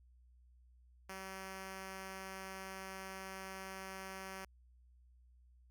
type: tone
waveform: 5% pulse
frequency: 191 Hz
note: G3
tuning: 45 cents flat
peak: -34 dBFS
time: 1.09-4.45 s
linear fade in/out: 5 ms
effects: added 61 Hz sine -62 dBFS peak until 5.7 s